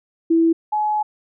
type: tone pair in turn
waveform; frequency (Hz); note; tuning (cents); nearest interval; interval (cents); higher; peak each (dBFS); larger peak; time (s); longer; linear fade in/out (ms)
sine; 329.6 / 848; E4 / G#5; 0 / +36; octave + major third; 1636; second; -12 / -17; first; 0.3-0.53 / 0.72-1.03; second; 10
effects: none